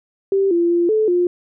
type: tone with pitch steps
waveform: sine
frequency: 390.8 / 342.5 / 344.9 / 434 / 354 Hz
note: G4 / F4 / F4 / A4 / F4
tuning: -5 / -34 / -22 / -24 / +23 cents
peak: -13 dBFS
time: 0.32-1.27 s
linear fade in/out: 2 ms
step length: 190 ms
effects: none